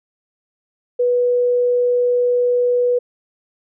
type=tone; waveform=sine; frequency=490 Hz; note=B4; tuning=14 cents flat; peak=-13 dBFS; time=0.99-2.99 s; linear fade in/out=10 ms; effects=none